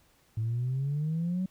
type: exponential sweep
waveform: sine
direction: up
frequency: 108.4 to 189.8 Hz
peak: -26 dBFS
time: 0.37-1.46 s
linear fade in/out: 5 ms
effects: tanh soft clip ceiling -24 dBFS + pink hiss -65 dBFS RMS until 1.5 s